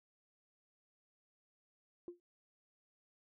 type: tone with exponential decay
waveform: sine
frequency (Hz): 349.8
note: F4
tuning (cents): +3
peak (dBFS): -39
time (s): 2.08-2.2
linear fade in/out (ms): 1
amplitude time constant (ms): 25
effects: tanh soft clip ceiling -38 dBFS